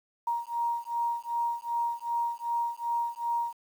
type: beating tone pair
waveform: sine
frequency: 939 / 941.6 Hz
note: A#5 / A#5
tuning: +12 / +17 cents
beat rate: 2.6 Hz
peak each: -31 dBFS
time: 0.27-3.53 s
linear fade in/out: 5 ms
effects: 9-bit